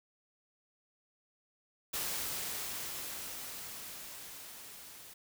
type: noise with level ramp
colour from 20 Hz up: white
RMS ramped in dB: -36 to -52 dBFS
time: 1.93-5.14 s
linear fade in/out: 10 ms
effects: none